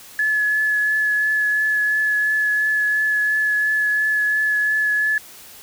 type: tone with vibrato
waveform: sine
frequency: 1710 Hz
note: A6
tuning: 50 cents flat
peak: -16 dBFS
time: 0.19-5.18 s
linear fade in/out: 2 ms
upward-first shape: triangle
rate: 2.9 Hz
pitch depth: 16 cents each way
effects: white hiss -42 dBFS RMS until 5.62 s